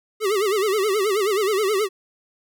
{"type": "tone with vibrato", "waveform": "square", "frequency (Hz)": 406.4, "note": "G#4", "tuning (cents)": -38, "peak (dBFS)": -19, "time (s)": [0.2, 1.89], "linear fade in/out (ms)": 50, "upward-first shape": "sine", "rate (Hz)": 9.4, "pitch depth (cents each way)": 140, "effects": []}